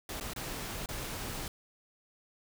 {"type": "noise with dropouts", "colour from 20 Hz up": "pink", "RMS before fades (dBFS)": -39, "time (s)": [0.09, 1.48], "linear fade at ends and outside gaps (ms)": 2, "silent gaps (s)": [[0.2, 0.209], [0.335, 0.361], [0.86, 0.888]], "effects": []}